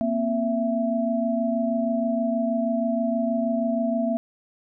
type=tone cluster; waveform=sine; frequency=234.4 / 260.7 / 665 Hz; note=A#3 / C4 / E5; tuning=+10 / -6 / +15 cents; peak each=-24 / -29 / -25 dBFS; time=0.01-4.17 s; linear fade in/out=0 ms; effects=none